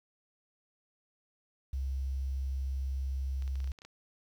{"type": "tone", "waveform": "sine", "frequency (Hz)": 66.7, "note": "C2", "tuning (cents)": 34, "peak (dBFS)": -31, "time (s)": [1.73, 3.72], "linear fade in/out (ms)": 5}
{"type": "clicks", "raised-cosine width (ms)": 0.2, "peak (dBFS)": -35, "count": 10, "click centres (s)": [3.423, 3.478, 3.556, 3.603, 3.643, 3.675, 3.718, 3.788, 3.819, 3.85]}
{"effects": ["10-bit"]}